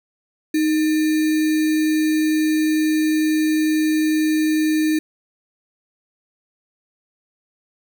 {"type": "tone with sample-and-hold", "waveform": "sine", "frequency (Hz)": 311.1, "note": "D#4", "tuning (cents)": 0, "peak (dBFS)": -15, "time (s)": [0.54, 4.99], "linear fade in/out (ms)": 5, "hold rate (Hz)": 2100, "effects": []}